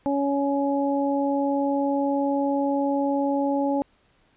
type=harmonic tone; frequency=279.9 Hz; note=C#4; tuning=17 cents sharp; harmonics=1 / 2 / 3; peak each=-23 / -26 / -28 dBFS; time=0.06-3.82 s; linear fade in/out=0 ms; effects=pink hiss -63 dBFS RMS until 4.36 s + resampled to 8000 Hz